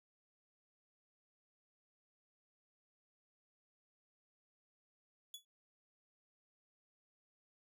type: tone with exponential decay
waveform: sawtooth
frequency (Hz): 3400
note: G#7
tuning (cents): +40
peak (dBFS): -40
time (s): 5.34-5.45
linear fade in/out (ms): 2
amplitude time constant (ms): 22
effects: none